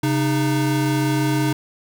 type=tone pair together; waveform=square; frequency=135.3 / 307 Hz; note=C#3 / D#4; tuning=-42 / -23 cents; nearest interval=octave + major second; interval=1419 cents; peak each=-21 dBFS; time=0.03-1.53 s; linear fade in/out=5 ms; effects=none